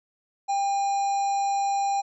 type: harmonic tone with a mistuned harmonic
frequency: 815 Hz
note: G#5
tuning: 33 cents flat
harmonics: 1 / 3 / 5 / 7 / 9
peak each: -22 / -43 / -44 / -44 / -42 dBFS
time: 0.48-2.02 s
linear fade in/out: 20 ms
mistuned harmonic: 1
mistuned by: -44 cents
effects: none